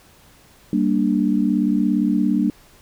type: chord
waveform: sine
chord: G minor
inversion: none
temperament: equal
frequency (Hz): 196 / 233.1 / 293.7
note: G3 / Bb3 / D4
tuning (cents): 0 / 0 / 0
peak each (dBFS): -20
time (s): 0.73-2.5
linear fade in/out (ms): 2
effects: pink hiss -51 dBFS RMS until 2.81 s